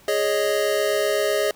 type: chord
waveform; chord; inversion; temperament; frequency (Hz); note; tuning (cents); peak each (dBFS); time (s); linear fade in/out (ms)
square; Ab suspended fourth; none; equal; 415.3 / 554.4 / 622.3; Ab4 / Db5 / Eb5; 0 / 0 / 0; -24 / -26 / -24; 0.08-1.51; 2
effects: pink hiss -52 dBFS RMS until 1.55 s